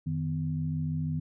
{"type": "tone cluster", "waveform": "sine", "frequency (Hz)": [89, 155.3, 249.4], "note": ["F2", "D#3", "B3"], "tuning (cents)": [33, -3, 17], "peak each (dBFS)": [-37, -29, -37], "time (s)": [0.06, 1.2], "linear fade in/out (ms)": 10, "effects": []}